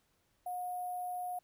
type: tone with sample-and-hold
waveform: sine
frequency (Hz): 722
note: F#5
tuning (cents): -43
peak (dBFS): -36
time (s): 0.46-1.39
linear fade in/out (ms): 5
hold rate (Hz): 11025
effects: pink hiss -75 dBFS RMS until 1.43 s